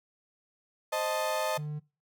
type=chord; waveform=35% pulse; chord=A diminished; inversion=first; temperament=equal; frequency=523.3 / 622.3 / 880 Hz; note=C5 / Eb5 / A5; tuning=0 / 0 / 0 cents; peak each=-34 / -29 / -32 dBFS; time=0.92-1.58 s; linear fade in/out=10 ms
type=tone; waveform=triangle; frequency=150 Hz; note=D3; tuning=37 cents sharp; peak=-31 dBFS; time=1.57-1.8 s; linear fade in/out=20 ms
effects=noise-tail reverb RT60 0.3 s tail -21 dB re dry